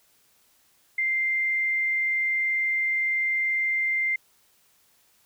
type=tone; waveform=sine; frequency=2093 Hz; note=C7; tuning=in tune; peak=-22 dBFS; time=0.98-4.16 s; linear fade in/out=5 ms; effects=white hiss -63 dBFS RMS until 5.25 s